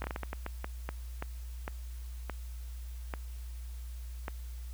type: slowing click train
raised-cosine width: 0.5 ms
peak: -21 dBFS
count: 15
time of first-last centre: 0.02-4.281 s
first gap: 21 ms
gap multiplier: 1.36
effects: added 60 Hz sine -39 dBFS peak until 4.73 s + white hiss -58 dBFS RMS until 4.73 s